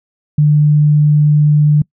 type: tone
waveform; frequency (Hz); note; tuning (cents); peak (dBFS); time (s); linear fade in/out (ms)
sine; 149.2; D3; +28; -6; 0.38-1.82; 5
effects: noise-tail reverb RT60 0.1 s tail -25 dB re dry